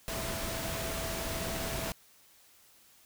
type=tone in noise; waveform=sine; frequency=659.3 Hz; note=E5; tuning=in tune; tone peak=-41 dBFS; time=0.08-1.92 s; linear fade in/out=0 ms; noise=pink; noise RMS=-36 dBFS; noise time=0.08-1.92 s; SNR=-8 dB; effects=white hiss -61 dBFS RMS until 3.05 s